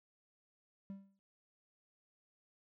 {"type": "tone with exponential decay", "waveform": "triangle", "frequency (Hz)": 196, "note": "G3", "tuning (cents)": 0, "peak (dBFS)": -39, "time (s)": [0.9, 1.19], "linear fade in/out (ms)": 0, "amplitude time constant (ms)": 62, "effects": ["noise-tail reverb RT60 0.2 s tail -26 dB re dry"]}